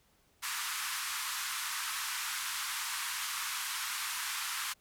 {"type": "band-pass noise", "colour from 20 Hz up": "pink", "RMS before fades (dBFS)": -37, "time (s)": [0.42, 4.74], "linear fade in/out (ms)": 20, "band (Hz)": [1000, 14000], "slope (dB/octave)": 48, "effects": ["pink hiss -69 dBFS RMS until 4.8 s"]}